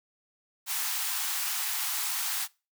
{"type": "high-pass noise", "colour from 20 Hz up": "white", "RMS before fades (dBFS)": -31, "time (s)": [0.66, 2.48], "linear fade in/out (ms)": 50, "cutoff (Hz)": 740, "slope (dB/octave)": 96, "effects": ["noise-tail reverb RT60 0.3 s tail -23 dB re dry"]}